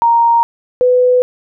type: tone pair in turn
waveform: sine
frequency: 932.3 / 499.3 Hz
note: A#5 / B4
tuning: 0 / +19 cents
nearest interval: major seventh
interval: 1081 cents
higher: first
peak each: -7 dBFS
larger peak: neither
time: 0.02-0.43 / 0.81-1.22 s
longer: neither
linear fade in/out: 0 ms
effects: none